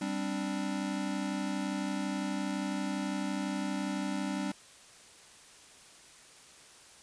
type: chord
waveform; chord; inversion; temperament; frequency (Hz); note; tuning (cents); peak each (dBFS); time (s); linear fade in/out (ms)
square; G suspended fourth; none; equal; 196 / 261.6 / 293.7; G3 / C4 / D4; 0 / 0 / 0; -36 / -39 / -37; 0.01-4.52; 5
effects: white hiss -55 dBFS RMS until 7.02 s + resampled to 22050 Hz